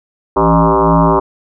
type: tone with frequency modulation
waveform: sine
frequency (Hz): 387.3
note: G4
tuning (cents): -21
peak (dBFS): -7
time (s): 0.36-1.2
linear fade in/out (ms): 10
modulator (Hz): 111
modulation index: 6.7
effects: none